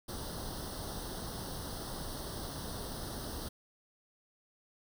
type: noise with comb filter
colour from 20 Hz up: pink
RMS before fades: -41 dBFS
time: 0.08-3.49 s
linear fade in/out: 10 ms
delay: 0.21 ms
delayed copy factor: +0.9
effects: none